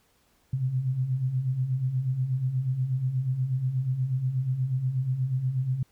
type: beating tone pair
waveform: sine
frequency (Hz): 123.47 / 131.77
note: B2 / C3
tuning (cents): 0 / +13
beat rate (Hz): 8.3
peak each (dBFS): -32 / -25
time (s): 0.53-5.83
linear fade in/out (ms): 5
effects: pink hiss -66 dBFS RMS until 5.91 s